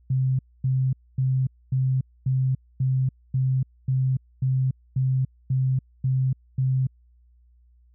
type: tone bursts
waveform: sine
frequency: 130.81 Hz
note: C3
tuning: in tune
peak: -19 dBFS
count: 13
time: 0.1-6.87 s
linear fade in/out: 5 ms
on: 290 ms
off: 250 ms
effects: added 60 Hz sine -54 dBFS peak until 7.94 s